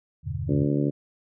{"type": "chord", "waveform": "sine", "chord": "E minor seventh", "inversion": "none", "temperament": "equal with one note detuned", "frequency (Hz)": [82.41, 98.4, 123.47, 146.83], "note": ["E2", "G2", "B2", "D3"], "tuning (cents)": [0, 7, 0, 0], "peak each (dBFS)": -33, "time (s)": [0.23, 0.68], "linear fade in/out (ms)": 50}
{"type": "harmonic tone", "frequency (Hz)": 72, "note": "D2", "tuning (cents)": -34, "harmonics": [2, 3, 4, 5, 6, 7, 8], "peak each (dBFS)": [-25, -31, -25, -30, -35, -36, -37], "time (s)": [0.48, 0.91], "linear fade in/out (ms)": 20}
{"effects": []}